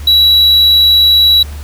triangle tone, 3910 Hz, B7, 18 cents flat, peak -3 dBFS, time 0.07-1.43 s, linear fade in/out 5 ms, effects added 73 Hz sine -22 dBFS peak until 1.63 s + pink hiss -35 dBFS RMS until 1.63 s

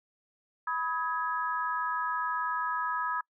sine chord, G# minor, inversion first, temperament equal with one note detuned, 987.8 / 1269.2 / 1661.2 Hz, B5 / D#6 / G#6, 0 / +34 / 0 cents, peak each -33 / -32 / -35 dBFS, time 0.67-3.21 s, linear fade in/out 5 ms, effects noise-tail reverb RT60 0.1 s tail -26 dB re dry

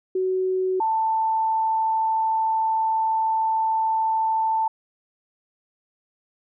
sine tone pair in turn, 373.6 / 886.8 Hz, F#4 / A5, +17 / +13 cents, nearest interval octave + minor third, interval 1496 cents, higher second, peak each -20 / -19 dBFS, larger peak second, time 0.15-0.8 / 0.8-4.68 s, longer second, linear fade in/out 5 ms, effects none

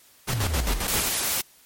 pink noise with tremolo, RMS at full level -26 dBFS, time 0.27-1.09 s, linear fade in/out 20 ms, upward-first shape square, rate 7.5 Hz, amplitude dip 65%
sine exponential sweep, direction down, 144.9 to 36.5 Hz, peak -24 dBFS, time 0.28-0.81 s, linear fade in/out 50 ms
white noise, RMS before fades -25 dBFS, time 0.88-1.41 s, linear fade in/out 0 ms
effects white hiss -55 dBFS RMS until 1.65 s + MP3 64 kbps

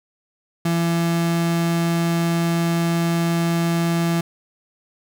35% pulse tone, 168.4 Hz, E3, 37 cents sharp, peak -16 dBFS, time 0.65-4.21 s, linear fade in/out 5 ms, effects none

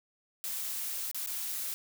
blue noise with dropouts, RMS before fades -36 dBFS, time 0.44-1.74 s, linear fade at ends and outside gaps 0 ms, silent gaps 1.114-1.146 / 1.262-1.273 s, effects none

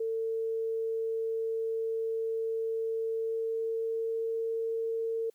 sine tone with pitch glide, 450 to 453.1 Hz, A4 to A#4, +39 to -49 cents, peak -29 dBFS, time 0-5.3 s, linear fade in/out 5 ms, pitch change +12 cents, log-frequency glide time 3.16-4.45 s, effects white hiss -72 dBFS RMS until 5.34 s + high-pass 150 Hz 12 dB/octave

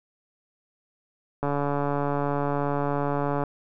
click train, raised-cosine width 1 ms, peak -13 dBFS, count 288, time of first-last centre 1.43-3.437 s, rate 143 Hz, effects none

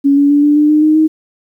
sine tone with pitch steps, 280 / 284.6 / 289.2 / 293.9 / 298.7 / 303.6 / 308.5 / 313.6 Hz, C#4 / C#4 / D4 / D4 / D4 / D#4 / D#4 / D#4, +18 / +46 / -27 / +1 / +29 / -42 / -15 / +14 cents, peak -6 dBFS, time 0.04-1.08 s, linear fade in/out 20 ms, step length 130 ms, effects 8-bit

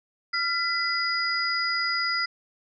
sine tone cluster, 1380 / 2001 / 4918 Hz, F6 / B6 / D#8, -21 / +22 / -21 cents, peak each -28 dBFS, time 0.33-2.26 s, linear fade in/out 10 ms, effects none

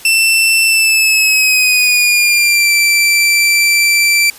sawtooth tone with pitch glide, 2674 to 2341 Hz, E7 to D7, +24 to -6 cents, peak -5 dBFS, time 0.05-4.3 s, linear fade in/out 2 ms, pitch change -230 cents, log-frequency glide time 0.65-2.72 s, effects white hiss -36 dBFS RMS until 4.38 s + resampled to 32000 Hz

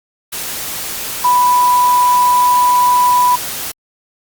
sine tone in noise, 987.8 Hz, B5, in tune, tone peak -8 dBFS, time 1.24-3.36 s, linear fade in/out 10 ms, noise white, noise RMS -23 dBFS, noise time 0.32-3.72 s, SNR +12 dB, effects Opus 48 kbps

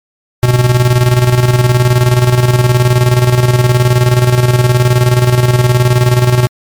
square tone with tremolo, 123.47 Hz, B2, in tune, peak -5 dBFS, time 0.43-6.47 s, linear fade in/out 0 ms, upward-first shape square, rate 19 Hz, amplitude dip 55%, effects MP3 96 kbps

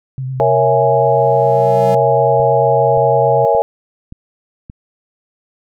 sine tone with vibrato, 130.81 Hz, C3, in tune, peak -19 dBFS, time 0.18-3.45 s, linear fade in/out 0 ms, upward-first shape triangle, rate 9.5 Hz, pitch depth 38 cents each way
sine chord, A# half-diminished seventh, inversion none, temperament equal, 466.2 / 554.4 / 659.3 / 830.6 Hz, A#4 / C#5 / E5 / G#5, 0 / 0 / 0 / 0 cents, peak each -15 dBFS, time 0.4-3.62 s, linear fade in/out 0 ms
square tone with exponential growth, 189.6 Hz, F#3, 43 cents sharp, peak -21 dBFS, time 0.7-1.95 s, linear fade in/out 5 ms, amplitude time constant 270 ms
click train, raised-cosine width 5 ms, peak -19 dBFS, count 5, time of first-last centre 2.4-4.699 s, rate 1.74 Hz
effects none

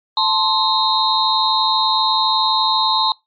sine tone cluster, 877 / 1049 / 3749 / 4094 Hz, A5 / C6 / A#7 / C8, -6 / +4 / +9 / -38 cents, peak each -19 dBFS, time 0.17-3.12 s, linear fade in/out 2 ms, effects noise-tail reverb RT60 0.2 s tail -24 dB re dry + MP3 48 kbps

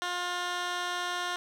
15% pulse tone with band-pass filter, 355.1 Hz, F4, 29 cents sharp, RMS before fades -33 dBFS, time 0.02-1.36 s, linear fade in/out 0 ms, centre 2600 Hz, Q 0.72, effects none

